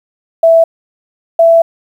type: tone pair in turn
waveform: sine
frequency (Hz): 659.3 / 665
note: E5 / E5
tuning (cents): 0 / +15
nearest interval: unison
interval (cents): 15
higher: second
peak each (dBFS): -3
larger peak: neither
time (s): 0.43-0.64 / 1.39-1.62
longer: second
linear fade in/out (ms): 5
effects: 7-bit